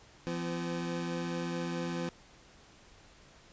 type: tone pair together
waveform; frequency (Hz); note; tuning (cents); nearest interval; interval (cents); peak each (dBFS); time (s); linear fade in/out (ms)
25% pulse; 171.28 / 254.6; F3 / C4; -33 / -47; perfect fifth; 686; -31 / -35; 0.27-2.09; 0
effects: pink hiss -58 dBFS RMS until 3.52 s + resampled to 16000 Hz